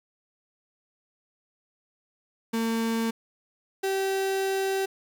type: tone pair in turn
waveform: 35% pulse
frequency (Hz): 227 / 386.5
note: A#3 / G4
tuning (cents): -46 / -24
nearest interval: major sixth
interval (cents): 922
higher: second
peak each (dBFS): -23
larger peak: neither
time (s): 2.53-3.11 / 3.83-4.86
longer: second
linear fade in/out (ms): 10
effects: 9-bit